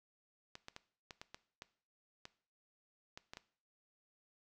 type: clicks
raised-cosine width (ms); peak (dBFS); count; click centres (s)
0.2; -30; 11; 0.554 / 0.684 / 0.764 / 1.108 / 1.215 / 1.345 / 1.621 / 2.254 / 3.175 / 3.335 / 3.371
effects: noise-tail reverb RT60 0.5 s tail -18 dB re dry